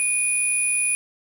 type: tone pair together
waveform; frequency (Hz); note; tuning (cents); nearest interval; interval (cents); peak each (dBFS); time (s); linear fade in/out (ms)
sine; 2463 / 9837; D#7 / D#9; -18 / -21; 2 octaves; 2397; -23 / -20; 0-0.95; 0
effects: tanh soft clip ceiling -12 dBFS + 7-bit